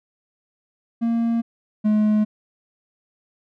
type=tone pair in turn; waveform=triangle; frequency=231.4 / 212.7 Hz; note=A#3 / G#3; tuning=-13 / +42 cents; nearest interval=minor second; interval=145 cents; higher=first; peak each=-16 / -13 dBFS; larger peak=second; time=1.01-1.42 / 1.84-2.25 s; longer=neither; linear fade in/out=20 ms; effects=none